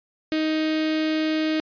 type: tone with notch filter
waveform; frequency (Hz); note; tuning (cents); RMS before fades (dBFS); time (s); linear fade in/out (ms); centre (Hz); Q
sawtooth; 312.8; D#4; +9; -23; 0.32-1.6; 0; 980; 0.97
effects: resampled to 11025 Hz